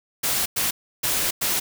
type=noise bursts at uneven times; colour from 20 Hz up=white; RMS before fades=-23 dBFS; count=4; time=0.23-0.46 / 0.56-0.71 / 1.03-1.31 / 1.41-1.6 s; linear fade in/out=10 ms; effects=none